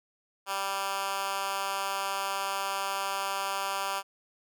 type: tone with high-pass filter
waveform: 10% pulse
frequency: 195.9 Hz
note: G3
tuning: 1 cent flat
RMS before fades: -32 dBFS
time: 0.46-4.03 s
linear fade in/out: 50 ms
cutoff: 960 Hz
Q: 1.1
effects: none